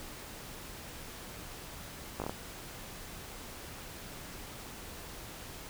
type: slowing click train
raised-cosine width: 1 ms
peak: -21 dBFS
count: 5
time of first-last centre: 2.2-2.295 s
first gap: 18 ms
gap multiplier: 1.19
effects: pink hiss -46 dBFS RMS until 5.69 s